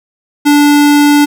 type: tone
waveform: square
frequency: 291.4 Hz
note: D4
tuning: 13 cents flat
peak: -5 dBFS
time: 0.45-1.26 s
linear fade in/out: 20 ms
effects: none